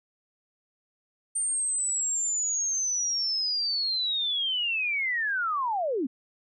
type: linear sweep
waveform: sine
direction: down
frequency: 8870 to 233.1 Hz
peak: -25 dBFS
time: 1.35-6.07 s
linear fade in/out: 10 ms
effects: none